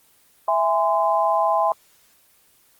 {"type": "chord", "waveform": "sine", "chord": "E augmented", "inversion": "none", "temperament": "just", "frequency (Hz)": [659.3, 824.1, 1030.1], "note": ["E5", "G#5", "B#5"], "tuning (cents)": [0, -14, -27], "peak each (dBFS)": -21, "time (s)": [0.48, 1.72], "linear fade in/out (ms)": 2, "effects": ["white hiss -57 dBFS RMS until 2.79 s", "Opus 24 kbps"]}